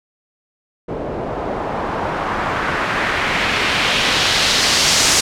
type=noise with low-pass filter sweep; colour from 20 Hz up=white; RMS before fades=-18 dBFS; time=0.88-5.21 s; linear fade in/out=10 ms; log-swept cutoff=500 to 6700 Hz; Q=1.3; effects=none